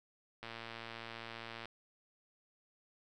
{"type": "click train", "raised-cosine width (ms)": 0.3, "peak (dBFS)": -29, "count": 142, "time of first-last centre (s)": [0.43, 1.656], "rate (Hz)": 115, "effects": []}